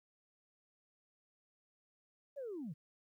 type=linear sweep; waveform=sine; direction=down; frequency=587.3 to 130 Hz; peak=-40 dBFS; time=2.36-2.74 s; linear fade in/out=20 ms; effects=tanh soft clip ceiling -37 dBFS + 13-bit